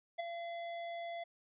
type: tone with ADSR envelope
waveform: square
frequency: 682 Hz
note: F5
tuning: 41 cents flat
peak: -34 dBFS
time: 0.18-1.24 s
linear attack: 18 ms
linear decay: 14 ms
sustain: -7 dB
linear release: 9 ms
effects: resampled to 8000 Hz